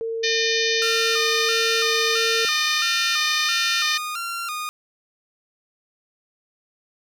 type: tone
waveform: sine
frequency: 453.9 Hz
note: A#4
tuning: 46 cents flat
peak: -24 dBFS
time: 0.01-2.45 s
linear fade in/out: 0 ms
type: harmonic tone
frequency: 606 Hz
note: D#5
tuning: 46 cents flat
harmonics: 3 / 4 / 5 / 6 / 7 / 8 / 9 / 10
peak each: -26 / -27 / -30 / -26 / -29 / -29 / -33 / -31 dBFS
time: 0.23-3.98 s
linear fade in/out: 10 ms
type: tone with vibrato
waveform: sawtooth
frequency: 1300 Hz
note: E6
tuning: 24 cents flat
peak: -23 dBFS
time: 0.82-4.69 s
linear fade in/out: 0 ms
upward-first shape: square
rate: 1.5 Hz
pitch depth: 98 cents each way
effects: none

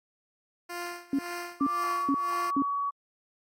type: tone with tremolo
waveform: 10% pulse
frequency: 349.2 Hz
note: F4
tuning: in tune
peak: -25 dBFS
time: 0.69-2.51 s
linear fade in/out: 10 ms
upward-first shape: sine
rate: 1.9 Hz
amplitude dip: 90%
type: tone bursts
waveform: sine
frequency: 277.2 Hz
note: C#4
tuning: in tune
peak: -23 dBFS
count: 4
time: 1.13-2.622 s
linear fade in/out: 2 ms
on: 58 ms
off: 420 ms
type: tone with pitch glide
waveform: sine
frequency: 1174.7 to 1130.1 Hz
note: D6 to C#6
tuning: 0 to +33 cents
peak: -27 dBFS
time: 1.6-2.91 s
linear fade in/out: 20 ms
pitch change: -67 cents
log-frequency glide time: 1.73-1.95 s
effects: AAC 64 kbps

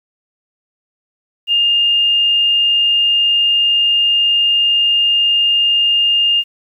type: tone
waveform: sine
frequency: 2819 Hz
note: F7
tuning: 16 cents sharp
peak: -10 dBFS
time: 1.47-6.44 s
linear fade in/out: 50 ms
effects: 8-bit

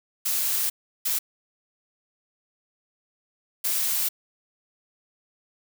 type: noise bursts at uneven times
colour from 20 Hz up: blue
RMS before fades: -25 dBFS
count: 3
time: 0.25-0.7 / 1.05-1.19 / 3.64-4.09 s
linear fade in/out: 10 ms
effects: none

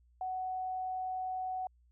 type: tone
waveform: sine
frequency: 745 Hz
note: F#5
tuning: 12 cents sharp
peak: -34 dBFS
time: 0.21-1.67 s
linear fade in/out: 2 ms
effects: added 60 Hz sine -63 dBFS peak until 1.91 s

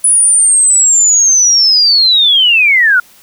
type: linear sweep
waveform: sine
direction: down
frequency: 9970 to 1389 Hz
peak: -5 dBFS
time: 0.04-3 s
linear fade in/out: 5 ms
effects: white hiss -43 dBFS RMS until 3.22 s

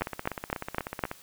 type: two click trains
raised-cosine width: 0.5 ms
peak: -18 / -11 dBFS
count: 19 / 5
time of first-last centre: 0.01-1.114 / 0.02-1.038 s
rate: 16.3 / 3.93 Hz
effects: white hiss -53 dBFS RMS until 1.22 s

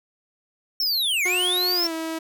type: linear two-way sweep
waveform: square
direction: down then up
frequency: 5460 to 2087 to 5460 Hz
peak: -21 dBFS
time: 0.8-1.87 s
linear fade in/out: 2 ms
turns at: 1.25 s
type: tone with pitch glide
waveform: sawtooth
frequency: 361.1 to 323.6 Hz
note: F#4 to E4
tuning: -42 to -32 cents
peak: -23 dBFS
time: 1.25-2.19 s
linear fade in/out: 10 ms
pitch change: -190 cents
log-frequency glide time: 1.74-1.93 s
effects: none

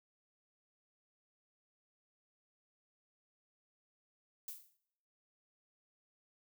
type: noise with exponential decay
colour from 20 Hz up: violet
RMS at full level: -42 dBFS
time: 4.48-4.77 s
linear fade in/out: 1 ms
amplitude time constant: 61 ms
effects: noise-tail reverb RT60 0.8 s tail -22 dB re dry

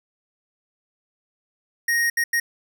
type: tone bursts at uneven times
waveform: square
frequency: 1869 Hz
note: A#6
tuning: 4 cents sharp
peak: -19 dBFS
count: 3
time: 1.88-2.1 / 2.17-2.24 / 2.33-2.4 s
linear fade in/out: 5 ms
effects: none

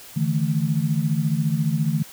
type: chord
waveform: sine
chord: D suspended second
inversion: none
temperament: equal with one note detuned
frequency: 146.83 / 161.33 / 220 Hz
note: D3 / E3 / A3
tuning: 0 / -37 / 0 cents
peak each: -23 / -22 / -26 dBFS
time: 0.16-2.03 s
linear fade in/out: 10 ms
effects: white hiss -43 dBFS RMS until 2.12 s

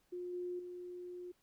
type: tone with level steps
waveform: sine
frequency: 356.9 Hz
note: F4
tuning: 38 cents sharp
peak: -40 / -38 / -44 dBFS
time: 0.12-1.32 s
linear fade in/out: 10 ms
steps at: 0.33 / 0.59 s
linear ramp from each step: 5 ms
effects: pink hiss -75 dBFS RMS until 1.42 s

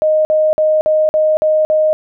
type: tone bursts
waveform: sine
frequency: 620 Hz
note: D#5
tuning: 6 cents flat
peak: -9 dBFS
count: 7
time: 0.02-1.93 s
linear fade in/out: 0 ms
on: 230 ms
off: 50 ms
effects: none

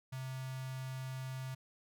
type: tone with notch filter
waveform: square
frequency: 130.81 Hz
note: C3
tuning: in tune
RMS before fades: -42 dBFS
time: 0.12-1.55 s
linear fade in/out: 10 ms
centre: 410 Hz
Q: 0.82
effects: none

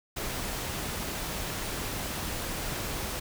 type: noise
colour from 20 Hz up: pink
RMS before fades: -34 dBFS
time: 0.16-3.2 s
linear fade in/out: 10 ms
effects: none

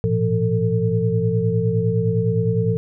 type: tone cluster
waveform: sine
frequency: 108.4 / 118.2 / 170.8 / 448.3 Hz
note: A2 / A#2 / F3 / A4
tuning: -25 / +24 / -38 / +32 cents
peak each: -22 dBFS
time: 0.04-2.77 s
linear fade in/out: 0 ms
effects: none

